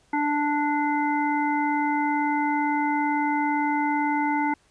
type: harmonic tone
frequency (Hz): 293.7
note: D4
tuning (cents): 0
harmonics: 1 / 3 / 5 / 7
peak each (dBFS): -25 / -24 / -34 / -31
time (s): 0.13-4.54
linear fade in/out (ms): 5
effects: pink hiss -62 dBFS RMS until 4.7 s + resampled to 22050 Hz